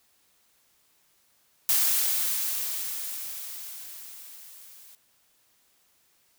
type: noise with level ramp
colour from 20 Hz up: blue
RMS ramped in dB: -22 to -51 dBFS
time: 1.69-4.95 s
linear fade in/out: 0 ms
effects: white hiss -66 dBFS RMS until 6.38 s